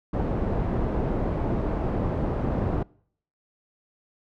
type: low-pass noise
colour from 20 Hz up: pink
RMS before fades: -26 dBFS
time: 0.13-2.83 s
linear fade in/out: 5 ms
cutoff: 670 Hz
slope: 12 dB/octave
effects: noise-tail reverb RT60 0.6 s tail -25 dB re dry